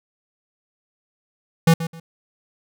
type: tone with echo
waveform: square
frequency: 164.81 Hz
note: E3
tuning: in tune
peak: -11 dBFS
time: 1.67-1.74 s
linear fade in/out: 5 ms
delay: 130 ms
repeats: 2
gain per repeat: -13 dB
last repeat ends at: 2 s
effects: none